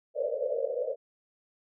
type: band-pass noise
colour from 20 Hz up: white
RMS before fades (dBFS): -31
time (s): 0.14-0.96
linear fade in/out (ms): 50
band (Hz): 460 to 600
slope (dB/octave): 96
effects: none